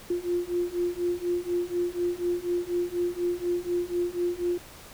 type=beating tone pair; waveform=sine; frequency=349.2 / 353.3 Hz; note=F4 / F4; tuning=0 / +20 cents; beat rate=4.1 Hz; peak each=-29 / -28 dBFS; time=0.1-4.58 s; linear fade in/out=5 ms; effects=pink hiss -47 dBFS RMS until 4.93 s